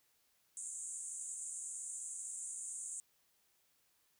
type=band-pass noise; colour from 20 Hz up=pink; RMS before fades=-45 dBFS; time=0.57-3 s; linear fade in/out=0 ms; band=6900 to 9400 Hz; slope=96 dB/octave; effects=white hiss -75 dBFS RMS until 4.19 s